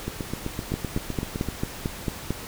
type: two click trains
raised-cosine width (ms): 3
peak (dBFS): -15 / -12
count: 12 / 8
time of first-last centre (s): 0.08-1.487 / 0.74-2.306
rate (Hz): 7.82 / 4.47
effects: pink hiss -38 dBFS RMS until 2.47 s